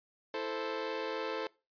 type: chord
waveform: sawtooth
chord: A minor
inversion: second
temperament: equal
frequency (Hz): 329.6 / 440 / 523.3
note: E4 / A4 / C5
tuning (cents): 0 / 0 / 0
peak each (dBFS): -39 / -33 / -35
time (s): 0.34-1.47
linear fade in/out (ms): 2
effects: noise-tail reverb RT60 0.3 s tail -23 dB re dry + resampled to 11025 Hz